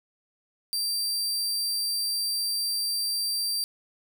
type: tone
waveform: sawtooth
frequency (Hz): 4699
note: D8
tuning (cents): 0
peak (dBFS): -23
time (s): 0.73-3.64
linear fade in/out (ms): 0
effects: none